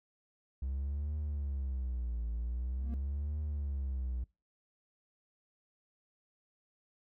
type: tone with vibrato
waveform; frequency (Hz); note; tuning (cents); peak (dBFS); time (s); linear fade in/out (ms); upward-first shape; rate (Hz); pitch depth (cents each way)
triangle; 65.41; C2; 0; -31; 0.62-4.24; 5; triangle; 0.45; 260
type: tone with exponential growth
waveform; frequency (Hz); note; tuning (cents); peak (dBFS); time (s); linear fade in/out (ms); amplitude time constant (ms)
triangle; 233.1; A#3; 0; -35; 2.73-2.94; 0; 45
effects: noise-tail reverb RT60 0.3 s tail -26 dB re dry + tanh soft clip ceiling -26 dBFS